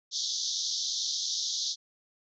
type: band-pass noise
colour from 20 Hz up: white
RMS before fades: -32 dBFS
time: 0.11-1.76 s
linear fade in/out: 50 ms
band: 3400 to 6400 Hz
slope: 96 dB/octave
effects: none